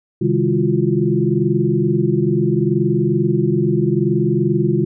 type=tone cluster; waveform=sine; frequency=132.8 / 155.1 / 202.2 / 339.1 / 359.8 Hz; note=C3 / D#3 / G#3 / E4 / F#4; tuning=+26 / -5 / -46 / +49 / -48 cents; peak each=-20 dBFS; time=0.21-4.85 s; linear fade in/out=10 ms; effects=none